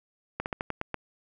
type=slowing click train; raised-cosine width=0.5 ms; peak=-15 dBFS; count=7; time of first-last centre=0.4-0.943 s; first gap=59 ms; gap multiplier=1.17; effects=none